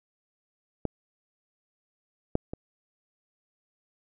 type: clicks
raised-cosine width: 2 ms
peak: -14 / -10 / -21 dBFS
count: 3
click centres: 0.853 / 2.354 / 2.535 s
effects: none